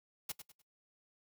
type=noise with echo; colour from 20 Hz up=white; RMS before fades=-39 dBFS; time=0.29-0.32 s; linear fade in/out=5 ms; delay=100 ms; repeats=3; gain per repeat=-10 dB; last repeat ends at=0.62 s; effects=noise-tail reverb RT60 0.1 s tail -19 dB re dry